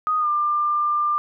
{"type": "tone with pitch glide", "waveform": "sine", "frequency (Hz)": [1244.5, 1193.8], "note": ["D#6", "D6"], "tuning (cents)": [0, 28], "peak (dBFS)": -18, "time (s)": [0.07, 1.18], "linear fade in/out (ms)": 0, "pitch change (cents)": -72, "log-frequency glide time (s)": [0.19, 0.28], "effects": []}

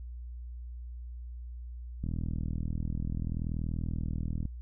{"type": "click train", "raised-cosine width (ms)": 5, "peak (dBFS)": -22, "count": 99, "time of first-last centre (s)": [2.04, 4.454], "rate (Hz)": 40.6, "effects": ["added 60 Hz sine -39 dBFS peak until 4.61 s"]}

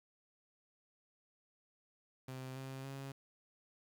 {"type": "tone with pitch steps", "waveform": "sawtooth", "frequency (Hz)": [130.3, 133.27, 136.3], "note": ["C3", "C3", "C#3"], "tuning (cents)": [-7, 32, -29], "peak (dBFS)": -40, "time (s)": [2.28, 3.12], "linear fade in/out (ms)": 5, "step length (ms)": 280, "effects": ["11-bit"]}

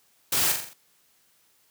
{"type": "noise with echo", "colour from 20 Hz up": "white", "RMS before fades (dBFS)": -24, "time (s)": [0.32, 0.52], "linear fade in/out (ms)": 5, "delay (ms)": 43, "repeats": 5, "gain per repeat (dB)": -5, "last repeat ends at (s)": 0.735, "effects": ["white hiss -64 dBFS RMS until 1.7 s", "high-pass 60 Hz 12 dB/octave"]}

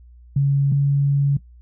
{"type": "tone pair in turn", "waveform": "sine", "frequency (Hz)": [139.7, 140.83], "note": ["C#3", "C#3"], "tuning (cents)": [14, 28], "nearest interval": "unison", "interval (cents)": 14, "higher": "second", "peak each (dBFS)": -14, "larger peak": "neither", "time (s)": [[0.36, 0.72], [0.72, 1.37]], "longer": "second", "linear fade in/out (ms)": 5, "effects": ["noise-tail reverb RT60 0.1 s tail -17 dB re dry", "added 60 Hz sine -43 dBFS peak until 1.61 s"]}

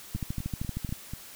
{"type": "two click trains", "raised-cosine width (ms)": 5, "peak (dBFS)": [-23, -19], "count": [5, 11], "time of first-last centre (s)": [[0.16, 1.136], [0.15, 0.925]], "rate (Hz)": [4.1, 12.9], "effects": ["white hiss -47 dBFS RMS until 1.35 s"]}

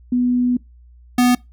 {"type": "tone pair in turn", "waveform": ["sine", "square"], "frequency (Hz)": [246.9, 246.9], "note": ["B3", "B3"], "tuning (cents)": [0, 0], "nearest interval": "unison", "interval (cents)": 0, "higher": "neither", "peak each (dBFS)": [-14, -12], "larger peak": "second", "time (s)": [[0.12, 0.57], [1.18, 1.35]], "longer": "first", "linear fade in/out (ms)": 5, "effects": ["noise-tail reverb RT60 0.2 s tail -23 dB re dry", "added 60 Hz sine -43 dBFS peak until 1.52 s"]}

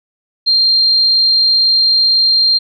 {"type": "tone", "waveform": "sine", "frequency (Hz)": 4186, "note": "C8", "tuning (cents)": 0, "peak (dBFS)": -8, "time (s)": [0.46, 2.59], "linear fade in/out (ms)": 20, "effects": []}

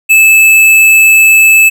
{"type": "tone with hard clipping", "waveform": "triangle", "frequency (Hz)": 2616, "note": "E7", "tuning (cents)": -14, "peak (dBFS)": -3, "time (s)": [0.09, 1.7], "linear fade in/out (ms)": 20, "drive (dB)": 17, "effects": []}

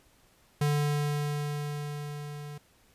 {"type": "tone with level ramp", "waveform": "square", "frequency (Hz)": 146.83, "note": "D3", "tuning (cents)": 0, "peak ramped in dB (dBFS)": [-24, -40], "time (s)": [0.61, 2.58], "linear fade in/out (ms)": 5, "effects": ["pink hiss -63 dBFS RMS until 2.94 s", "resampled to 32000 Hz"]}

